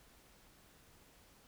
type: silence
effects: pink hiss -64 dBFS RMS until 1.47 s